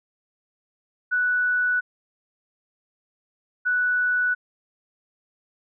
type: tone pair in turn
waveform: sine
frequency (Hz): 1480 / 1480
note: F#6 / F#6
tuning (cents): 0 / 0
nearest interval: unison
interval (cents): 0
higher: neither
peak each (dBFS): -19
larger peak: neither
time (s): 1.11-1.81 / 3.65-4.35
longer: neither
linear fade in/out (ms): 20
effects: none